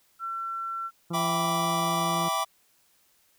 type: tone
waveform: sine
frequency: 1350 Hz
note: E6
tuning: 41 cents sharp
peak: -30 dBFS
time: 0.19-0.91 s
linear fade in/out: 50 ms
type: harmonic tone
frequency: 170 Hz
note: F3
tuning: 46 cents flat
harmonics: 1 / 2 / 3 / 4 / 5 / 6 / 7 / 8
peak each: -31 / -36 / -44 / -47 / -48 / -49 / -48 / -50 dBFS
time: 1.1-2.29 s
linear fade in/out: 10 ms
type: chord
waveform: square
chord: E minor seventh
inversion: none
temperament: equal with one note detuned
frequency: 659.3 / 784 / 987.8 / 1163.9 Hz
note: E5 / G5 / B5 / D6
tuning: 0 / 0 / 0 / -16 cents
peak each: -34 / -33 / -33 / -29 dBFS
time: 1.13-2.45 s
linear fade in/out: 20 ms
effects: white hiss -65 dBFS RMS until 3.38 s